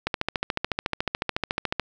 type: click train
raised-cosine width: 0.3 ms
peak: -8 dBFS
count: 25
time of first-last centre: 0.07-1.797 s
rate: 13.9 Hz
effects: none